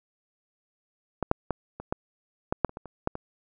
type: clicks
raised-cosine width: 1 ms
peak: -13 / -6 / -12 / -23 / -13 / -11 / -6 / -30 / -23 / -27 / -11 / -20 dBFS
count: 12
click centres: 1.227 / 1.314 / 1.507 / 1.8 / 1.925 / 2.525 / 2.647 / 2.694 / 2.771 / 2.857 / 3.074 / 3.154 s
effects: none